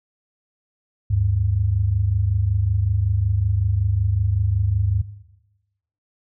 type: tone pair together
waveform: sine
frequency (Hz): 75.74 / 101.1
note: D#2 / G#2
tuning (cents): -46 / -46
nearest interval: perfect fourth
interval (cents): 500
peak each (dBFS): -22 / -17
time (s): 1.1-5.02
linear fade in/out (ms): 10
effects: noise-tail reverb RT60 1.0 s tail -18 dB re dry